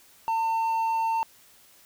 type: tone with hard clipping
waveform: sine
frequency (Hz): 902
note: A5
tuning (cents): +43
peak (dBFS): -24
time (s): 0.28-1.23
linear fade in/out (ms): 0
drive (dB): 3
effects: white hiss -56 dBFS RMS until 1.85 s